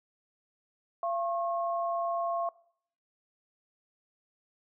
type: tone pair together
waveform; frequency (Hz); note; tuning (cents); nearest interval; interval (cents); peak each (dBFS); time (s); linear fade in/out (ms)
sine; 683.5 / 1085; F5 / C#6; -37 / -37; minor sixth; 800; -30 / -34; 1.03-2.49; 2
effects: noise-tail reverb RT60 0.6 s tail -20 dB re dry